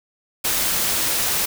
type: noise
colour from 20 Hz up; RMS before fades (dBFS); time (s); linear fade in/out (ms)
white; -21; 0.44-1.46; 10
effects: none